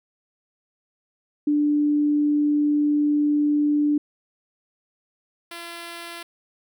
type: tone pair in turn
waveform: sine / 5% pulse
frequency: 294.9 / 340.5 Hz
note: D4 / F4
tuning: +7 / -44 cents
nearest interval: major second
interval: 249 cents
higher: second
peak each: -17 / -23 dBFS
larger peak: first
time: 1.47-3.98 / 5.51-6.23 s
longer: first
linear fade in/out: 5 ms
effects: none